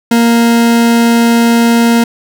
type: tone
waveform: 40% pulse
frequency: 233.1 Hz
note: A#3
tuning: in tune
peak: -5 dBFS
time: 0.11-2.04 s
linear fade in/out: 5 ms
effects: none